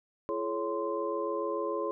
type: tone cluster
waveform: sine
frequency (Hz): 339.9 / 426.6 / 554 / 1040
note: F4 / G#4 / C#5 / C6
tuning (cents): -47 / +46 / -1 / -11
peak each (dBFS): -36 / -34 / -35 / -36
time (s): 0.29-1.91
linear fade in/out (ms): 0
effects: none